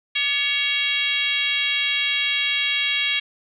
sine tone with frequency modulation, 2765 Hz, F7, 18 cents flat, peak -19 dBFS, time 0.15-3.2 s, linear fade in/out 10 ms, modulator 527 Hz, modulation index 1.6, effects none

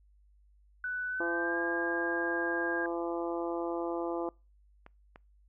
sine tone with pitch glide, 1491 to 1616.6 Hz, F#6 to G#6, +13 to -47 cents, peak -32 dBFS, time 0.84-2.86 s, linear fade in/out 2 ms, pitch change +140 cents, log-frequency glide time 1.09-1.57 s
harmonic tone, 170 Hz, F3, 46 cents flat, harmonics 2 / 3 / 4 / 5 / 6 / 7, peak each -34 / -38 / -40 / -42 / -44 / -45 dBFS, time 1.2-4.29 s, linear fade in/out 2 ms
clicks, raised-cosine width 0.5 ms, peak -34 dBFS, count 2, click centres 4.864 / 5.159 s
effects noise-tail reverb RT60 0.3 s tail -26 dB re dry + added 50 Hz sine -60 dBFS peak until 5.48 s

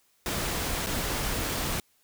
pink noise with dropouts, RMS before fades -30 dBFS, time 0.26-1.8 s, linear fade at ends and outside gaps 1 ms, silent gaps 0.863-0.869 s, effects white hiss -67 dBFS RMS until 2.03 s

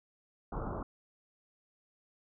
pink low-pass noise, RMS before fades -38 dBFS, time 0.52-0.83 s, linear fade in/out 5 ms, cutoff 1400 Hz, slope 96 dB/octave, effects none

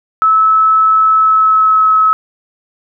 sine tone with pitch glide, 1301 to 1288.3 Hz, E6 to E6, -23 to -40 cents, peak -6 dBFS, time 0.22-2.13 s, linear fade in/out 0 ms, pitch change -17 cents, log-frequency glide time 1.15-1.86 s, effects none

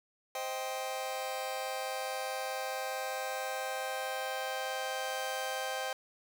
sawtooth chord, C minor, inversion none, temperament just, 523.3 / 627.9 / 784.9 Hz, C5 / Eb5 / G5, 0 / +16 / +2 cents, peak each -35 / -38 / -34 dBFS, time 0.35-5.93 s, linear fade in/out 2 ms, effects none

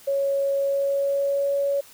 sine tone with pitch glide, 554 to 560.8 Hz, C#5 to C#5, -1 to +20 cents, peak -20 dBFS, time 0.07-1.81 s, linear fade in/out 10 ms, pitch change +21 cents, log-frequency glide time 0.55-1.53 s, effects white hiss -49 dBFS RMS until 1.93 s

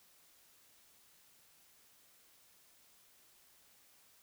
silence, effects white hiss -66 dBFS RMS until 4.22 s

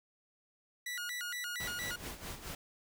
sawtooth tone with vibrato, 1678 Hz, G#6, 17 cents sharp, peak -34 dBFS, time 0.86-1.96 s, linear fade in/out 5 ms, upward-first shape square, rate 4.3 Hz, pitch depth 270 cents each way
pink noise with tremolo, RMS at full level -42 dBFS, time 1.6-2.55 s, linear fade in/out 2 ms, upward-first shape sine, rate 4.7 Hz, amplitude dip 70%
effects none

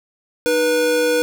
square tone pair together, 307.1 / 487.5 Hz, D#4 / B4, -23 / -23 cents, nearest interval minor sixth, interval 800 cents, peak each -24 / -16 dBFS, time 0.46-1.22 s, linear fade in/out 0 ms, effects none

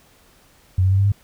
sine tone with pitch steps, 92.5 / 94.55 / 96.65 / 98.8 / 100.99 Hz, F#2 / F#2 / G2 / G2 / G#2, 0 / +38 / -24 / +14 / -48 cents, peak -13 dBFS, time 0.78-1.12 s, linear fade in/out 5 ms, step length 68 ms, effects pink hiss -54 dBFS RMS until 1.23 s

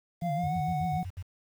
triangle tone with pitch glide, 693 to 738.5 Hz, F5 to F#5, -14 to -3 cents, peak -28 dBFS, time 0.21-1.05 s, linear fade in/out 50 ms, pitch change +111 cents, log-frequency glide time 0.36-0.52 s
sine tone with vibrato, 160 Hz, D#3, 49 cents sharp, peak -30 dBFS, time 0.22-1.03 s, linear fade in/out 0 ms, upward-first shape sine, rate 6.7 Hz, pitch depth 160 cents each way
sine tone bursts, 91 Hz, F#2, 28 cents flat, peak -34 dBFS, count 7, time 0.43-1.227 s, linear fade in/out 10 ms, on 59 ms, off 64 ms
effects 9-bit

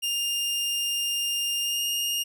sawtooth tone with pitch glide, 2808 to 2836 Hz, F7 to F7, +9 to +26 cents, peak -22 dBFS, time 0.02-2.24 s, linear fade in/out 20 ms, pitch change +17 cents, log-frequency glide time 1.6-1.82 s, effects none

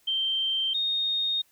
sine tone pair in turn, 3136 / 3702 Hz, G7 / A#7, 0 / -13 cents, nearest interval minor third, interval 287 cents, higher second, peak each -24 / -24 dBFS, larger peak neither, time 0.07-0.74 / 0.74-1.42 s, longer second, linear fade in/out 10 ms, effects white hiss -64 dBFS RMS until 1.51 s

